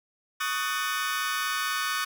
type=chord; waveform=sawtooth; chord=D# half-diminished seventh; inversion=third; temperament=just; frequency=1120.1 / 1244.5 / 1493.4 / 1792.1 Hz; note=C#6 / D#6 / F#6 / A6; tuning=+18 / 0 / +16 / +31 cents; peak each=-29 / -28 / -28 / -31 dBFS; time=0.4-2.05 s; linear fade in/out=10 ms; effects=none